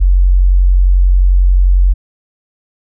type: tone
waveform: sine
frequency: 45.63 Hz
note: F#1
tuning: 23 cents flat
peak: -5 dBFS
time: 0-1.94 s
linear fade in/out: 20 ms
effects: none